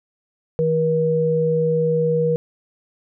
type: tone pair together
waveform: sine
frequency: 160 / 479.1 Hz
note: D#3 / A#4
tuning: +49 / +47 cents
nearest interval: octave + perfect fifth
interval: 1898 cents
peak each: -21 / -17 dBFS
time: 0.59-2.36 s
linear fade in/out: 0 ms
effects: none